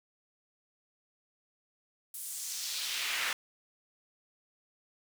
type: noise with high-pass filter sweep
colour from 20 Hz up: brown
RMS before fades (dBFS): -36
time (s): 2.14-3.33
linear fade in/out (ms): 2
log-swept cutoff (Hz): 11000 to 1700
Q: 1.5
effects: none